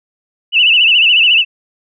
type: tone with vibrato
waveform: sine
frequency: 2794 Hz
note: F7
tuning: in tune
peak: -6 dBFS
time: 0.52-1.45 s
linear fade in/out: 50 ms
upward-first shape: sine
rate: 14 Hz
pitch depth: 120 cents each way
effects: none